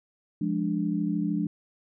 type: chord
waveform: sine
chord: D diminished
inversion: first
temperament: equal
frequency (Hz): 174.61 / 207.7 / 293.7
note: F3 / Ab3 / D4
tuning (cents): 0 / 0 / 0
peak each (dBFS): -29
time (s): 0.41-1.47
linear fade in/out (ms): 5
effects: none